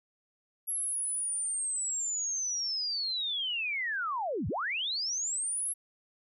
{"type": "linear two-way sweep", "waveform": "sine", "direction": "down then up", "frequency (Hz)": [11310, 72, 11310], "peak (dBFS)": -30, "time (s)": [0.67, 5.74], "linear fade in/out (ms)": 20, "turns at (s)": 4.48, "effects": []}